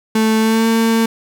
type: tone with pitch glide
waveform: 35% pulse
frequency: 220 to 226.2 Hz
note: A3 to A3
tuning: 0 to +48 cents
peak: -10 dBFS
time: 0.15-1.06 s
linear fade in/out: 5 ms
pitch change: +48 cents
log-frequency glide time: 0.39-0.67 s
effects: none